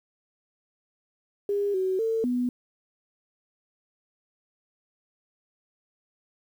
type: tone with pitch steps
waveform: sine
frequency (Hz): 405 / 375.9 / 449.4 / 247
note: G#4 / F#4 / A4 / B3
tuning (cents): -43 / +27 / +37 / 0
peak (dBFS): -23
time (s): 1.49-2.49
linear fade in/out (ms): 2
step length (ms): 250
effects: 9-bit